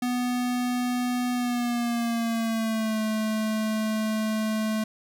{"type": "tone with pitch glide", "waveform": "square", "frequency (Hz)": [246.9, 217.4], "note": ["B3", "A3"], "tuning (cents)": [0, -21], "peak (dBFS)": -25, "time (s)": [0.02, 4.84], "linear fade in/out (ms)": 5, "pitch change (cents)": -221, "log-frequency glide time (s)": [1.33, 3], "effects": []}